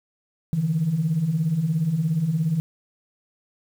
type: beating tone pair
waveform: sine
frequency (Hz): 145.9 / 162.9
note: D3 / E3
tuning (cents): -11 / -20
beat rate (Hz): 17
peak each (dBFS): -26 / -20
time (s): 0.53-2.6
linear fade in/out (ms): 0
effects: tanh soft clip ceiling -13 dBFS + 8-bit